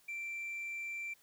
sine tone, 2349 Hz, D7, in tune, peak -36 dBFS, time 0.08-1.14 s, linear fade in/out 10 ms, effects tanh soft clip ceiling -37 dBFS + white hiss -67 dBFS RMS until 1.22 s

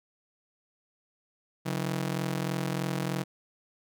sawtooth ring-modulated tone, 160.5 Hz, E3, 46 cents flat, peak -22 dBFS, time 1.65-3.24 s, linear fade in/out 20 ms, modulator 21.6 Hz, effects none

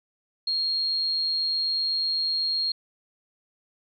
sine tone, 4253 Hz, C8, 27 cents sharp, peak -23 dBFS, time 0.47-2.72 s, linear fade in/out 5 ms, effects none

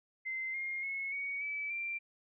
sine tone with pitch steps, 2073 / 2128 / 2184 / 2241 / 2300 / 2361 Hz, C7 / C7 / C#7 / C#7 / D7 / D7, -17 / +29 / -26 / +18 / -37 / +9 cents, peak -35 dBFS, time 0.25-1.99 s, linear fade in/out 20 ms, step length 290 ms, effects none

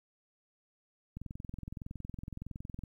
click train, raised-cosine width 5 ms, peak -29 dBFS, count 37, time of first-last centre 1.17-2.837 s, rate 21.6 Hz, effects 11-bit

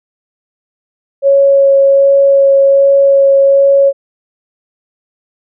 sine tone with vibrato, 552 Hz, C#5, 7 cents flat, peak -4 dBFS, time 1.22-3.93 s, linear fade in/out 50 ms, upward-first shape sine, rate 1.3 Hz, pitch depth 8 cents each way, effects none

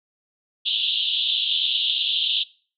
white band-pass noise, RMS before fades -23 dBFS, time 0.65-2.44 s, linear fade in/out 20 ms, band 2900 to 3800 Hz, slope 96 dB/octave, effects noise-tail reverb RT60 0.4 s tail -21 dB re dry

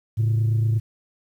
sine tone pair together, 110 / 138.49 Hz, A2 / C#3, 0 / -1 cents, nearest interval major third, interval 399 cents, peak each -16 / -27 dBFS, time 0.17-0.8 s, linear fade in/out 20 ms, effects tanh soft clip ceiling -15 dBFS + 9-bit

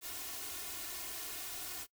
white noise with comb filter, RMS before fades -43 dBFS, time 0.01-1.87 s, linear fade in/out 50 ms, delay 2.8 ms, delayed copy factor +0.95, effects noise-tail reverb RT60 0.1 s tail -22 dB re dry

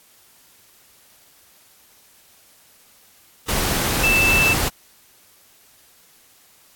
sine tone in noise, 2648 Hz, E7, 7 cents sharp, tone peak -15 dBFS, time 4.03-4.54 s, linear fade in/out 10 ms, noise pink, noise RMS -21 dBFS, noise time 3.48-4.69 s, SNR +3 dB, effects white hiss -53 dBFS RMS until 6.75 s + AAC 64 kbps

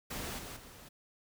pink noise with level steps, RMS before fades -40 / -45 / -53 dBFS, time 0.1-0.89 s, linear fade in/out 10 ms, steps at 0.38 / 0.56 s, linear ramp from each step 10 ms, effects none

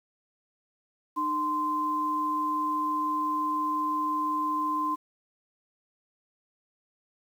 sine tone pair together, 304.3 / 1038 Hz, D#4 / C6, -38 / -14 cents, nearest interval octave + major sixth, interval 2124 cents, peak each -33 / -26 dBFS, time 1.16-4.96 s, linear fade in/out 20 ms, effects 9-bit

